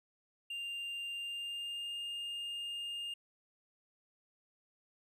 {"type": "tone with pitch glide", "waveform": "triangle", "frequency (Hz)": [2794, 2820], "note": ["F7", "F7"], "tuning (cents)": [0, 16], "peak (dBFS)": -37, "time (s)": [0.5, 3.14], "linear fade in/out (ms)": 5, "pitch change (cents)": 16, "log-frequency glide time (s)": [1.14, 1.97], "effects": []}